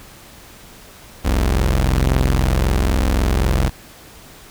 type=tone pair together; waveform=sawtooth; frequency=43.79 / 65.41 Hz; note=F1 / C2; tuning=+5 / 0 cents; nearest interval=perfect fifth; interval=695 cents; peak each=-13 dBFS; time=1.24-3.7 s; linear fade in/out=20 ms; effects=pink hiss -42 dBFS RMS until 4.5 s